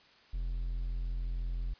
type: tone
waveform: triangle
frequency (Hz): 42.93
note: F1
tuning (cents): -29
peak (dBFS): -30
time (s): 0.33-1.74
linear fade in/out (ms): 10
effects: white hiss -61 dBFS RMS until 1.79 s + resampled to 11025 Hz